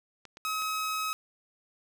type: clicks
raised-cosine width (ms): 0.2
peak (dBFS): -29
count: 3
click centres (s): 0.253 / 0.371 / 0.621
type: tone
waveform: sawtooth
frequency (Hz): 1276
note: D#6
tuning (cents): +43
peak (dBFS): -26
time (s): 0.45-1.13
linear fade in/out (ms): 0
effects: none